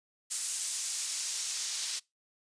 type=noise with band-pass filter sweep; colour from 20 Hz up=white; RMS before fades=-35 dBFS; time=0.3-2 s; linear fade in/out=20 ms; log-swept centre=8200 to 5100 Hz; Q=1.2; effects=noise-tail reverb RT60 0.2 s tail -23 dB re dry + resampled to 22050 Hz